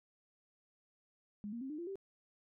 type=tone with pitch steps; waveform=sine; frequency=206.6 / 234.6 / 266.4 / 302.5 / 343.5 / 390 Hz; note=G#3 / A#3 / C4 / D#4 / F4 / G4; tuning=-9 / +11 / +31 / -49 / -29 / -9 cents; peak=-40 dBFS; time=1.44-1.956 s; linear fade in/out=0 ms; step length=86 ms; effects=none